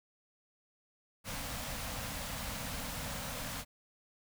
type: band-stop noise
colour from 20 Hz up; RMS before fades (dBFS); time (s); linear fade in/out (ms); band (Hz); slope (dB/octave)
pink; -40; 1.24-3.65; 50; 290 to 470; 96
effects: none